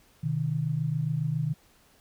sine tone pair together, 127.92 / 155.2 Hz, C3 / D#3, -39 / -4 cents, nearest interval minor third, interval 335 cents, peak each -30 / -27 dBFS, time 0.23-1.54 s, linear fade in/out 10 ms, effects pink hiss -61 dBFS RMS until 2 s

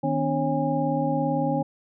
sine tone cluster, 155.5 / 252.3 / 290.4 / 547 / 815 Hz, D#3 / B3 / D4 / C#5 / G#5, -1 / +37 / -19 / -23 / -33 cents, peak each -28 dBFS, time 0.03-1.63 s, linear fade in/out 10 ms, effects none

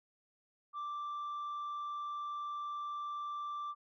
sine tone, 1174.7 Hz, D6, in tune, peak -35 dBFS, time 0.73-3.75 s, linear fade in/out 50 ms, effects tanh soft clip ceiling -37 dBFS

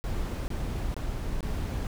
brown noise bursts, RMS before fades -31 dBFS, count 4, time 0.04-1.869 s, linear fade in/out 0 ms, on 440 ms, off 23 ms, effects none

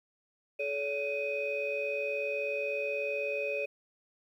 sine tone cluster, 429.2 / 568 / 2506 Hz, A4 / C#5 / D#7, -43 / +42 / +12 cents, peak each -36 / -33 / -34 dBFS, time 0.59-3.66 s, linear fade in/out 10 ms, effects tanh soft clip ceiling -23 dBFS + 11-bit

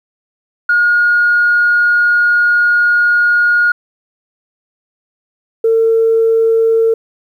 sine tone pair in turn, 1434 / 451.7 Hz, F6 / A4, +45 / +45 cents, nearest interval octave + minor sixth, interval 2000 cents, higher first, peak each -7 dBFS, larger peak neither, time 0.69-3.72 / 5.64-6.94 s, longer first, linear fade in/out 5 ms, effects tanh soft clip ceiling -3 dBFS + 8-bit

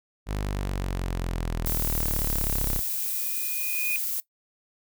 sawtooth exponential sweep, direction down, 51.5 to 33.02 Hz, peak -23 dBFS, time 0.26-2.82 s, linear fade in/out 50 ms
violet noise, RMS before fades -29 dBFS, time 1.66-4.2 s, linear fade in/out 0 ms
sine tone with exponential growth, 2475 Hz, D#7, 10 cents flat, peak -24 dBFS, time 2.67-3.96 s, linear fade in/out 0 ms, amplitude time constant 280 ms
effects noise-tail reverb RT60 0.1 s tail -19 dB re dry

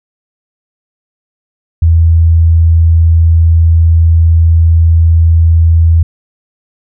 sine tone, 82.4 Hz, E2, in tune, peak -3 dBFS, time 1.82-6.03 s, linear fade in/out 5 ms, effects none

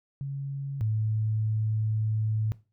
sine tone pair in turn, 138.59 / 108.85 Hz, C#3 / A2, 0 / -18 cents, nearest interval major third, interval 418 cents, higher first, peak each -30 / -24 dBFS, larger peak second, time 0.21-0.81 / 0.81-2.52 s, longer second, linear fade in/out 0 ms, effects noise-tail reverb RT60 0.3 s tail -18 dB re dry

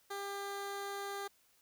15% pulse tone, 399.3 Hz, G4, 32 cents sharp, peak -33 dBFS, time 0.1-1.28 s, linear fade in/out 10 ms, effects white hiss -70 dBFS RMS until 1.61 s

